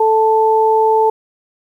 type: tone pair together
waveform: sine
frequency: 440 / 880 Hz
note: A4 / A5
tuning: 0 / 0 cents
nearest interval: octave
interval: 1200 cents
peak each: -12 dBFS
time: 0-1.1 s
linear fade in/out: 5 ms
effects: 8-bit